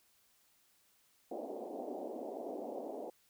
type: band-pass noise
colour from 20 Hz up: white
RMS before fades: -43 dBFS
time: 1.31-3.1 s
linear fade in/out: 5 ms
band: 240 to 730 Hz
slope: 48 dB/octave
effects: white hiss -71 dBFS RMS until 3.29 s